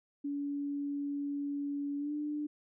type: tone with pitch glide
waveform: sine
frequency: 285 to 297.1 Hz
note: C#4 to D4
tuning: +48 to +20 cents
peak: -33 dBFS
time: 0.24-2.47 s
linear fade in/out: 10 ms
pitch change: +72 cents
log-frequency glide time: 1.98-2.13 s
effects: none